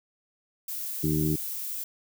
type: noise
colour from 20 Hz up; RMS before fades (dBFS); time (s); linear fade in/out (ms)
violet; -34; 0.68-1.84; 5
type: harmonic tone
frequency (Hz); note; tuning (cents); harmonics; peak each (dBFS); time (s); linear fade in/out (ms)
77.1; D#2; -15; 1 / 2 / 3 / 4 / 5; -36 / -26 / -35 / -28 / -33; 1.03-1.36; 10
effects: none